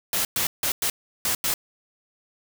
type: noise bursts at uneven times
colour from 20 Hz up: white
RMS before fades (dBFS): -24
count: 6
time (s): 0.13-0.25 / 0.36-0.47 / 0.63-0.72 / 0.82-0.9 / 1.25-1.35 / 1.44-1.54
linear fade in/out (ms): 2
effects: none